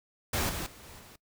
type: noise with level steps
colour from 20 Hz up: pink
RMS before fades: -30 / -36 / -51 / -49 / -52 dBFS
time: 0.33-1.16 s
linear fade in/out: 5 ms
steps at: 0.49 / 0.66 / 0.83 / 0.99 s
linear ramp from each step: 5 ms
effects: noise-tail reverb RT60 0.1 s tail -22 dB re dry